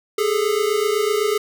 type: tone pair together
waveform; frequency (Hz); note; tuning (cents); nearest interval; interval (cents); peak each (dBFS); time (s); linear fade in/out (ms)
square; 407.6 / 435.5; G#4 / A4; -32 / -18; minor second; 114; -21; 0.18-1.38; 5
effects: none